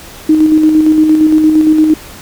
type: tone with tremolo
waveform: sine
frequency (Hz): 311.1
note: D#4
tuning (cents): 0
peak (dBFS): -3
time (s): 0.29-1.94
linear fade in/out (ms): 5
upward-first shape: square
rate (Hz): 8.7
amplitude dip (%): 35
effects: pink hiss -32 dBFS RMS until 2.21 s